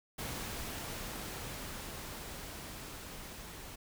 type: noise with level ramp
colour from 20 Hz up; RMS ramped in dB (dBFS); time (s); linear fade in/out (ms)
pink; -40 to -48; 0.18-3.76; 10
effects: none